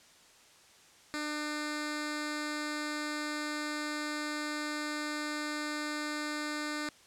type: tone with notch filter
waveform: 10% pulse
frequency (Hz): 300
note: D4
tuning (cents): +37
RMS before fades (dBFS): -36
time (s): 1.14-6.89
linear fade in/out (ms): 0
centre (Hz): 760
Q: 0.92
effects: white hiss -59 dBFS RMS until 7.06 s + low-pass 8000 Hz 12 dB/octave